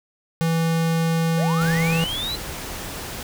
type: tone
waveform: square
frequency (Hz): 164.5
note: E3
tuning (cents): -3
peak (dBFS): -19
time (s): 0.41-2.04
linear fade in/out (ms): 0
type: linear sweep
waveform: triangle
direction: up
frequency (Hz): 466.2 to 4100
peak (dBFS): -24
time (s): 1.37-2.36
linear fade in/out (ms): 10
type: noise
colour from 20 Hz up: pink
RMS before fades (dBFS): -32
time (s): 1.61-3.23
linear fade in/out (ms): 2
effects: none

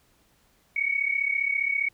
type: tone pair together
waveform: sine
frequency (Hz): 2217 / 2252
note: C#7 / C#7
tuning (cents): 0 / +27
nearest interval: unison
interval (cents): 27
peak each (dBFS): -26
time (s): 0.76-1.89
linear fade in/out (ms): 5
effects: pink hiss -64 dBFS RMS until 1.93 s

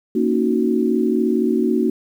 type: chord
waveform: sine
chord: D# minor seventh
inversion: second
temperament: equal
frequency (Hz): 233.1 / 277.2 / 311.1 / 370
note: A#3 / C#4 / D#4 / F#4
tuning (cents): 0 / 0 / 0 / 0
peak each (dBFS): -19 / -23 / -22 / -20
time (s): 0.15-1.9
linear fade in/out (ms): 5
effects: 8-bit

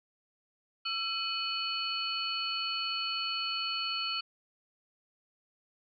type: tone cluster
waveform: sine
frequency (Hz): 1341 / 2508 / 2985 / 4404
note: E6 / D#7 / F#7 / C#8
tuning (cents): +29 / +13 / +15 / -12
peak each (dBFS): -38 / -39 / -36 / -35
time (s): 0.85-4.21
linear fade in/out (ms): 10
effects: none

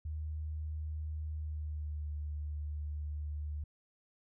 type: tone with pitch glide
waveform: sine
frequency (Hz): 77.1 to 74.65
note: D#2 to D2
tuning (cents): -15 to +29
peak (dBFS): -36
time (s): 0.05-3.64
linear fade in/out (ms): 5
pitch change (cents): -56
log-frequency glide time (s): 1.31-2.12
effects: none

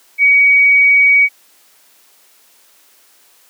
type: tone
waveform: sine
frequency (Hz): 2258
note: C#7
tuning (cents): +31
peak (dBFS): -6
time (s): 0.18-1.29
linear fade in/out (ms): 50
effects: white hiss -50 dBFS RMS until 3.49 s + high-pass 300 Hz 12 dB/octave

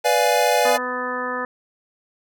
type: chord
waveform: square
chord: B diminished seventh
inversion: none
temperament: equal with one note detuned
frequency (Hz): 493.9 / 587.3 / 698.5 / 833.5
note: B4 / D5 / F5 / Ab5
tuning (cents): 0 / 0 / 0 / +6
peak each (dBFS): -22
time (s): 0.04-0.78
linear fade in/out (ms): 20
type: harmonic tone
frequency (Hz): 250.3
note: B3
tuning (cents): +23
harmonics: 1 / 2 / 3 / 4 / 5 / 6 / 7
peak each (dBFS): -33 / -29 / -37 / -30 / -29 / -38 / -29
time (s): 0.65-1.45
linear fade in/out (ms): 2
effects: none

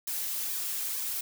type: noise with flanger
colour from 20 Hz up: blue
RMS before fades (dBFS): -33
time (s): 0.07-1.21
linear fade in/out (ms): 5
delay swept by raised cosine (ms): 1.4 to 4.8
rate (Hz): 2.2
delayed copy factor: -0.75
effects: none

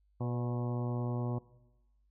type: harmonic tone with a mistuned harmonic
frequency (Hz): 121.1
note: B2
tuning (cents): -34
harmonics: 1 / 2 / 3 / 4 / 5 / 6 / 7 / 8 / 9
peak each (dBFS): -33 / -39 / -43 / -45 / -47 / -49 / -50 / -51 / -52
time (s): 0.2-1.39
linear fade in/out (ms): 10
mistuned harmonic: 4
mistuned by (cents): +37
effects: noise-tail reverb RT60 1.0 s tail -19 dB re dry + added 50 Hz sine -67 dBFS peak until 2.1 s

